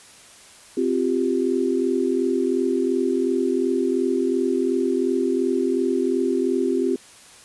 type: chord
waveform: sine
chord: C suspended fourth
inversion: none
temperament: equal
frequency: 261.6 / 349.2 / 392 Hz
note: C4 / F4 / G4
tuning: 0 / 0 / 0 cents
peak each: -23 dBFS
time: 0.77-6.96 s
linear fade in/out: 5 ms
effects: white hiss -47 dBFS RMS until 7.44 s + resampled to 24000 Hz